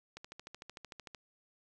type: click train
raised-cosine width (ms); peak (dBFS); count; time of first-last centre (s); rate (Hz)
0.2; -29; 14; 0.17-1.147; 13.3
effects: none